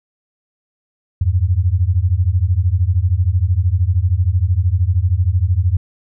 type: beating tone pair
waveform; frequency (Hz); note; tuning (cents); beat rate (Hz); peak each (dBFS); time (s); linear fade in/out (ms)
sine; 84 / 97; E2 / G2; +33 / -18; 13; -15; 1.21-5.77; 5
effects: none